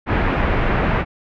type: low-pass noise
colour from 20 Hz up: pink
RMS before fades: -18 dBFS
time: 0.06-1.05 s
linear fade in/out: 50 ms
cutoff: 2300 Hz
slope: 24 dB/octave
effects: none